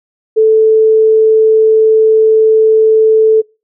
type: tone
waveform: sine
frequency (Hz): 439.1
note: A4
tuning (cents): -4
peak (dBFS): -4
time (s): 0.36-3.42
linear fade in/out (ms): 20
effects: noise-tail reverb RT60 0.3 s tail -25 dB re dry